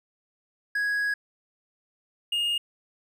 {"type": "tone pair in turn", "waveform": "triangle", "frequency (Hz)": [1661.2, 2843], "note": ["G#6", "F7"], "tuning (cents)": [0, 30], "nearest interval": "major sixth", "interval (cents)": 930, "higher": "second", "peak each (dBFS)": -22, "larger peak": "neither", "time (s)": [[0.75, 1.14], [2.32, 2.58]], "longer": "first", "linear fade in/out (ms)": 5, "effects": []}